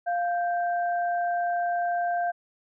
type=tone pair together; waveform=sine; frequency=699.2 / 1568 Hz; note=F5 / G6; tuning=+2 / 0 cents; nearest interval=octave + major second; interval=1398 cents; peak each=-24 / -34 dBFS; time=0.06-2.32 s; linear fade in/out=20 ms; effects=none